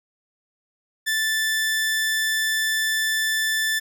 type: tone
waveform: sawtooth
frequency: 1760 Hz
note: A6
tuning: in tune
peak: -17 dBFS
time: 1.06-3.8 s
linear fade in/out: 20 ms
effects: none